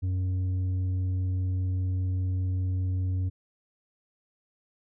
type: tone with tanh clipping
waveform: sine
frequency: 92.5 Hz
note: F#2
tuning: in tune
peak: -26 dBFS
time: 0.02-3.3 s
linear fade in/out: 20 ms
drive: 5 dB
effects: none